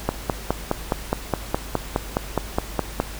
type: click train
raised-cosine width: 1 ms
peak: -5 dBFS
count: 15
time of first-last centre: 0.09-3.001 s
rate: 4.81 Hz
effects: added 50 Hz sine -35 dBFS peak until 3.19 s + pink hiss -37 dBFS RMS until 3.19 s